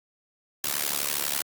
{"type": "noise with amplitude modulation", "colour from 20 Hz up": "white", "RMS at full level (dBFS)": -24, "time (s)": [0.64, 1.42], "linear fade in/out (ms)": 2, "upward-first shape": "sine", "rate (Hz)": 72.2, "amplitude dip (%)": 95, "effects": ["high-pass 150 Hz 12 dB/octave", "Opus 48 kbps"]}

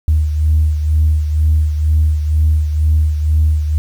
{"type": "beating tone pair", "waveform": "sine", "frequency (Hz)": [76.8, 78.9], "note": ["D#2", "D#2"], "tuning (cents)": [-22, 25], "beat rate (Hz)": 2.1, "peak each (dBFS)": [-10, -18], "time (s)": [0.08, 3.78], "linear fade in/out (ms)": 0, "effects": ["tanh soft clip ceiling -4 dBFS", "7-bit"]}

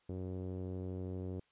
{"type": "tone with low-pass filter", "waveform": "sawtooth", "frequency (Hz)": 92.5, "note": "F#2", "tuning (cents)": 0, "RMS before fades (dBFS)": -41, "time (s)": [0.09, 1.4], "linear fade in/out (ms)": 5, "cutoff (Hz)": 430, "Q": 1.9, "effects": ["white hiss -73 dBFS RMS until 1.51 s", "resampled to 8000 Hz"]}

